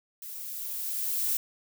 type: noise with level ramp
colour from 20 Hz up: violet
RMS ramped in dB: -41 to -27 dBFS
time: 0.22-1.37 s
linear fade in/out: 2 ms
effects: none